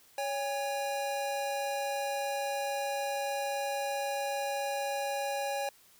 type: tone pair together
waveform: square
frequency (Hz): 559 / 812.3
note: C#5 / G#5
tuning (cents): +14 / -39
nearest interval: tritone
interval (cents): 647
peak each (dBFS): -35 / -35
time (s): 0.18-5.69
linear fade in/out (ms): 2
effects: white hiss -61 dBFS RMS until 5.99 s